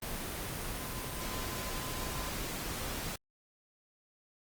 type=tone in noise; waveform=sine; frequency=1024 Hz; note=C6; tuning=38 cents flat; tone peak=-47 dBFS; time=0.79-2.29 s; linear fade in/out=5 ms; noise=pink; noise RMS=-38 dBFS; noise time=0.02-3.16 s; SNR=-12 dB; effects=Opus 24 kbps